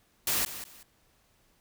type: noise with echo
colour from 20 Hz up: white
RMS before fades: -28 dBFS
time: 0.27-0.45 s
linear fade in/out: 2 ms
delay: 190 ms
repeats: 2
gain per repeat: -12 dB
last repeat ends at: 0.83 s
effects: pink hiss -67 dBFS RMS until 1.6 s